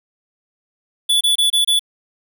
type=tone bursts; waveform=square; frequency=3448 Hz; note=A7; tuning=36 cents flat; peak=-13 dBFS; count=5; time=1.09-1.794 s; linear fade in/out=10 ms; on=120 ms; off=26 ms; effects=none